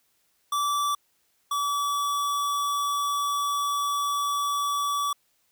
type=tone pair in turn; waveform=square; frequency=1160 / 1147.3 Hz; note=D6 / D6; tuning=-22 / -41 cents; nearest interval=unison; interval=19 cents; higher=first; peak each=-24 / -25 dBFS; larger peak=first; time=0.52-0.95 / 1.51-5.13 s; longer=second; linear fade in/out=5 ms; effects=white hiss -69 dBFS RMS until 5.51 s